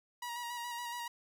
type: tone with vibrato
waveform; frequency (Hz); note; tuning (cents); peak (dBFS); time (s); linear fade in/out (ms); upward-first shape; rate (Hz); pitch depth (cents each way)
sawtooth; 956; A#5; +43; -35; 0.22-1.08; 5; square; 7.1; 23
effects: none